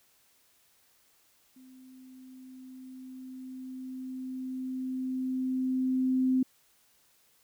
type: tone with level ramp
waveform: sine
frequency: 258.5 Hz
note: C4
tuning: 21 cents flat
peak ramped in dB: -51 to -22 dBFS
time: 1.56-6.43 s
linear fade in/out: 5 ms
effects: white hiss -66 dBFS RMS until 7.43 s